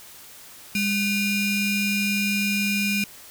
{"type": "ring-modulated tone", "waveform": "45% pulse", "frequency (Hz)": 1312, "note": "E6", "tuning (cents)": -9, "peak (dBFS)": -18, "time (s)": [0.75, 3.04], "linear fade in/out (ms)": 2, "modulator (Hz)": 1110, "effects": ["white hiss -45 dBFS RMS until 3.3 s"]}